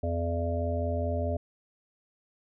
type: harmonic tone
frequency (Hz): 84.8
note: E2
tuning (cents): +50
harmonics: 1 / 3 / 5 / 7 / 8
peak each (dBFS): -29 / -36 / -38 / -33 / -37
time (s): 0.03-1.37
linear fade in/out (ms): 5
effects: none